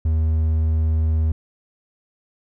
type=tone; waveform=triangle; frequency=79.3 Hz; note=D#2; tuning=33 cents sharp; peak=-14 dBFS; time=0.05-1.32 s; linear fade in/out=5 ms; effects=none